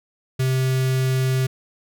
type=tone with notch filter; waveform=square; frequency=130.6 Hz; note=C3; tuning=3 cents flat; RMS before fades=-20 dBFS; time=0.39-1.47 s; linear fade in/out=10 ms; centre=850 Hz; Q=1.1; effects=none